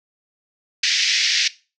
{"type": "band-pass noise", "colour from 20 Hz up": "white", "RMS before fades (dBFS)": -19, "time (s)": [0.83, 1.48], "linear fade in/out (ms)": 5, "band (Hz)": [1800, 5800], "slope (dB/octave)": 48, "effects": ["noise-tail reverb RT60 0.3 s tail -18 dB re dry"]}